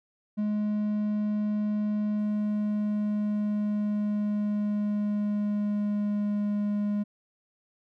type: tone with pitch glide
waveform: triangle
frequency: 210 to 206.5 Hz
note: G#3 to G#3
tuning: +19 to -10 cents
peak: -23 dBFS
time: 0.37-7.04 s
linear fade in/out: 20 ms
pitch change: -29 cents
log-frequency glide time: 2.16-6.46 s
effects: none